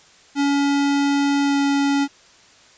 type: tone with pitch glide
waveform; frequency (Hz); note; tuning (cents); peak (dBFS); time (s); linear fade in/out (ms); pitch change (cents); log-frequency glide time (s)
square; 282.4 to 280.8; C#4 to C#4; +32 to +22; -17; 0.35-2.08; 50; -10; 1.43-1.57
effects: white hiss -50 dBFS RMS until 2.77 s + resampled to 16000 Hz